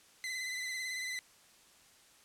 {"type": "tone with vibrato", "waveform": "sawtooth", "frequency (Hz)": 2024, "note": "B6", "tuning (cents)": 42, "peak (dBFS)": -33, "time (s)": [0.24, 1.19], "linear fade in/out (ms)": 0, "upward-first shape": "sine", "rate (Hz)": 18, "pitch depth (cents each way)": 41, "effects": ["white hiss -62 dBFS RMS until 2.24 s", "low-pass 10000 Hz 12 dB/octave"]}